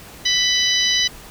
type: harmonic tone with a mistuned harmonic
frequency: 987.8 Hz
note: B5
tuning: in tune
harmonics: 2 / 3 / 4 / 5 / 6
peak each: -23 / -20 / -20 / -24 / -25 dBFS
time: 0.25-1.08 s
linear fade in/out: 10 ms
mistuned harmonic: 3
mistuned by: +22 cents
effects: pink hiss -40 dBFS RMS until 1.3 s